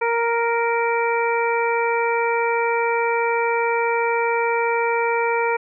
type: harmonic tone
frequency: 466.2 Hz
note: A#4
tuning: in tune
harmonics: 1 / 2 / 3 / 4 / 5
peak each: -21 / -22 / -28 / -31 / -26 dBFS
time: 0.01-5.57 s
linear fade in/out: 10 ms
effects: none